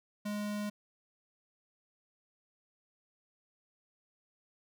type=tone; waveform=square; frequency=207.7 Hz; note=G#3; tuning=in tune; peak=-35 dBFS; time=0.25-0.7 s; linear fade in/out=10 ms; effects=none